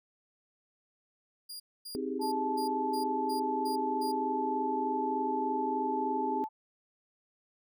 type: tone bursts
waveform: sawtooth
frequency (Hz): 4829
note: D8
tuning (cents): +47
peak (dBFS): -38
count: 8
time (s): 1.49-4.12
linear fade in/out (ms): 10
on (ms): 110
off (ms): 250
type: chord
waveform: sine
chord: Ab major seventh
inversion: first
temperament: equal with one note detuned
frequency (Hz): 261.6 / 314 / 392 / 415.3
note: C4 / Eb4 / G4 / Ab4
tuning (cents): 0 / +16 / 0 / 0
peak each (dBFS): -36 / -39 / -37 / -38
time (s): 1.95-6.44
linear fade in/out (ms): 0
type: tone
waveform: sine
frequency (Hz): 871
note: A5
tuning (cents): -18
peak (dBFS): -31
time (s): 2.19-6.49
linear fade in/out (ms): 50
effects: none